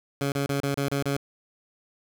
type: tone bursts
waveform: 15% pulse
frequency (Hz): 140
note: C#3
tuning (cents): +18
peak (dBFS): -18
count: 7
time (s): 0.21-1.166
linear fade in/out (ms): 2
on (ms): 110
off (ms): 31
effects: none